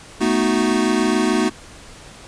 square chord, B dominant seventh, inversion third, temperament equal, 220 / 246.9 / 311.1 / 370 Hz, A3 / B3 / D#4 / F#4, 0 / 0 / 0 / 0 cents, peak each -22 dBFS, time 0.2-1.5 s, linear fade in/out 20 ms, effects pink hiss -41 dBFS RMS until 2.27 s + resampled to 22050 Hz

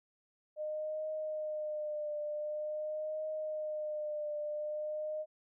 sine tone with vibrato, 609 Hz, D#5, 37 cents flat, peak -35 dBFS, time 0.56-5.26 s, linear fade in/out 50 ms, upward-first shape triangle, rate 0.46 Hz, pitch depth 38 cents each way, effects none

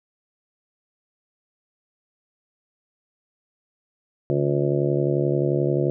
harmonic tone, 71.4 Hz, D2, 48 cents flat, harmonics 2 / 3 / 4 / 5 / 6 / 7 / 8 / 9, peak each -23 / -35 / -30 / -23 / -34 / -28 / -30 / -33 dBFS, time 4.3-5.9 s, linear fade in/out 0 ms, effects none

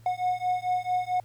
triangle beating tone pair, 726 / 730.5 Hz, F#5 / F#5, -33 / -22 cents, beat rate 4.5 Hz, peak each -26 dBFS, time 0.06-1.2 s, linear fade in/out 2 ms, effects added 114 Hz sine -50 dBFS peak until 1.24 s + pink hiss -62 dBFS RMS until 1.24 s

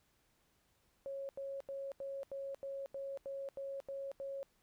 sine tone bursts, 549 Hz, C#5, 17 cents flat, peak -40 dBFS, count 11, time 1.06-4.43 s, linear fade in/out 0 ms, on 230 ms, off 84 ms, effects pink hiss -75 dBFS RMS until 4.62 s

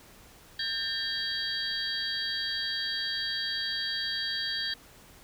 sine tone cluster, 1600 / 1803 / 3241 / 3904 / 4610 Hz, G6 / A6 / G#7 / B7 / D8, +35 / +42 / -43 / -21 / -33 cents, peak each -39 / -37 / -35 / -36 / -34 dBFS, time 0.59-4.74 s, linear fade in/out 5 ms, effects pink hiss -54 dBFS RMS until 5.23 s

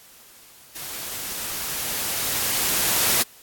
white noise with level ramp, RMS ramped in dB -34 to -19 dBFS, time 0.75-3.23 s, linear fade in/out 10 ms, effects white hiss -49 dBFS RMS until 3.42 s + AAC 64 kbps

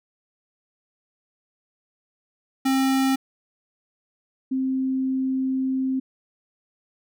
square / sine tone pair in turn, 266.6 / 262.8 Hz, C4 / C4, +33 / +8 cents, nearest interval unison, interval 25 cents, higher first, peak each -19 / -21 dBFS, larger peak first, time 2.65-3.16 / 4.51-6 s, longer second, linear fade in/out 10 ms, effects none

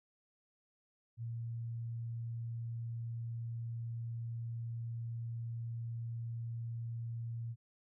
sine tone, 116.1 Hz, A#2, 7 cents flat, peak -38 dBFS, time 1.17-7.56 s, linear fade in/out 50 ms, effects none

